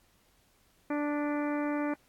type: harmonic tone with a mistuned harmonic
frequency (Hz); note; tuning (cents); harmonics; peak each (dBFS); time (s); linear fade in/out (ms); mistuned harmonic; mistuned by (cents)
293.7; D4; 0; 1 / 2 / 3 / 4 / 5 / 6 / 7 / 8; -30 / -36 / -40 / -42 / -44 / -46 / -47 / -48; 0.9-1.94; 5; 7; -24
effects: pink hiss -67 dBFS RMS until 2.08 s + AAC 64 kbps